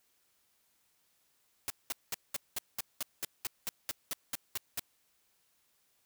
white noise bursts, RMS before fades -35 dBFS, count 15, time 1.68-4.795 s, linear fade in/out 0 ms, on 21 ms, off 200 ms, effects white hiss -73 dBFS RMS until 6.05 s

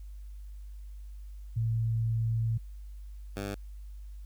sine / 10% pulse tone pair in turn, 113.6 / 99.7 Hz, A#2 / G2, -44 / +30 cents, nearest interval major second, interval 226 cents, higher first, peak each -26 dBFS, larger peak neither, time 1.56-2.58 / 3.36-3.55 s, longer first, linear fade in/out 10 ms, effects added 50 Hz sine -41 dBFS peak until 4.25 s + white hiss -69 dBFS RMS until 4.25 s

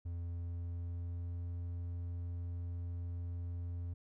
triangle tone with pitch glide, 85.8 to 86.8 Hz, F2 to F2, -30 to -10 cents, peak -36 dBFS, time 0.05-3.94 s, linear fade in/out 10 ms, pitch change +20 cents, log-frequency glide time 0.17-1.46 s, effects none

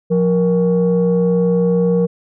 sine tone pair together, 177.33 / 470 Hz, F3 / A#4, +27 / +14 cents, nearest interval octave + perfect fourth, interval 1687 cents, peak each -13 / -13 dBFS, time 0.1-2.07 s, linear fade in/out 20 ms, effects tanh soft clip ceiling -7 dBFS

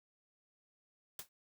white noise with exponential decay, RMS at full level -40 dBFS, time 1.19-1.29 s, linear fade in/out 2 ms, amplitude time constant 20 ms, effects none

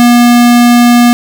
square tone, 240.4 Hz, B3, 46 cents flat, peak -3 dBFS, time 0-1.13 s, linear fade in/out 0 ms, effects none

